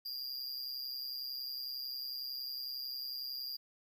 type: tone with amplitude modulation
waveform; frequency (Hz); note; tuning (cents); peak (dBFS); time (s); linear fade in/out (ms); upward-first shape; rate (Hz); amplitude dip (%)
square; 4794; D8; +35; -36; 0.05-3.57; 10; sine; 131; 80
effects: 12-bit